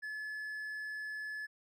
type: tone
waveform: triangle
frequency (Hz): 1718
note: A6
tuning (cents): -42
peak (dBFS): -37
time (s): 0.02-1.47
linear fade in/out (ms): 20
effects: none